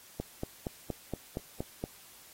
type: click train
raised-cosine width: 2 ms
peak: -20 dBFS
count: 8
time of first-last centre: 0.2-1.839 s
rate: 4.27 Hz
effects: white hiss -55 dBFS RMS until 2.33 s + AAC 48 kbps